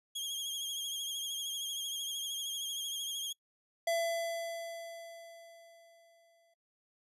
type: tone with vibrato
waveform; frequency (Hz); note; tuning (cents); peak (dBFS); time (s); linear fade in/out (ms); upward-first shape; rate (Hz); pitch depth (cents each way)
sawtooth; 3256; G#7; -35; -33; 0.15-3.33; 10; sine; 13; 48
type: tone with exponential decay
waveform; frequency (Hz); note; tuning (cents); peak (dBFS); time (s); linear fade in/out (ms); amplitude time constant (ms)
square; 671; E5; +31; -29; 3.87-6.54; 5; 580
effects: noise-tail reverb RT60 0.1 s tail -25 dB re dry + resampled to 32000 Hz